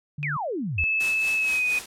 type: tone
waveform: sine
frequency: 146.83 Hz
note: D3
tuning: in tune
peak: -29 dBFS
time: 0.18-0.37 s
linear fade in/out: 5 ms
type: exponential sweep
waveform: sine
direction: down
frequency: 2556 to 65.5 Hz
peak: -26 dBFS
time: 0.23-0.84 s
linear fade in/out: 0 ms
type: tone with pitch glide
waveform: sine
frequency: 2610 to 2492 Hz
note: E7 to D#7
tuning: -18 to +2 cents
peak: -21 dBFS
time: 0.78-1.79 s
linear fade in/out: 5 ms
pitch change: -80 cents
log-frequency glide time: 1.35-1.65 s
type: noise with tremolo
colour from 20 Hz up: white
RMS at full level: -33 dBFS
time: 1-1.86 s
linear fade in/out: 5 ms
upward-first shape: sine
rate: 4.3 Hz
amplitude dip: 65%
effects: low-pass 10000 Hz 12 dB/octave